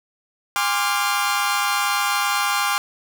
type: chord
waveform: sawtooth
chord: D half-diminished seventh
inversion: second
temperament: equal with one note detuned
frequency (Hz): 813.5 / 1046.5 / 1174.7 / 1396.9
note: Ab5 / C6 / D6 / F6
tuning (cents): -36 / 0 / 0 / 0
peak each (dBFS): -21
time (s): 0.56-2.78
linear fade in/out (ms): 0
effects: none